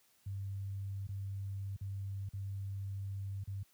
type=tone with dropouts; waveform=sine; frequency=98.2 Hz; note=G2; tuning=4 cents sharp; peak=-37 dBFS; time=0.26-3.63 s; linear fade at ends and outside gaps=5 ms; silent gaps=1.069-1.088 / 1.764-1.81 / 2.289-2.334 / 3.437-3.474 s; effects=white hiss -70 dBFS RMS until 3.73 s + high-pass 60 Hz 12 dB/octave